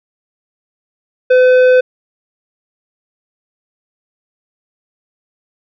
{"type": "tone with tanh clipping", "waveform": "triangle", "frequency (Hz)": 507, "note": "B4", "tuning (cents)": 45, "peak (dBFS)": -7, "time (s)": [1.3, 1.81], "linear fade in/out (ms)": 10, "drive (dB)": 14, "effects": []}